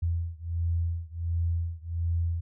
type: beating tone pair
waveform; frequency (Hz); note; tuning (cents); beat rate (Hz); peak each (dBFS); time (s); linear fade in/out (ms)
sine; 83.8 / 85.2; E2 / F2; +29 / -42; 1.4; -29 / -30; 0.02-2.41; 10
effects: none